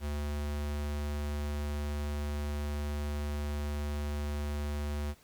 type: tone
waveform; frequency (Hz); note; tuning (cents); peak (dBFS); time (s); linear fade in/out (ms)
square; 73.42; D2; 0; -33; 0-5.15; 50
effects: pink hiss -61 dBFS RMS until 5.23 s